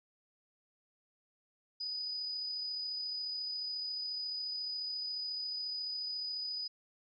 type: tone with amplitude modulation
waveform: sine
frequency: 4971 Hz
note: D#8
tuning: 2 cents flat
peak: -35 dBFS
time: 1.8-6.68 s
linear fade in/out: 10 ms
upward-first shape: sine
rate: 34.2 Hz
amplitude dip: 25%
effects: none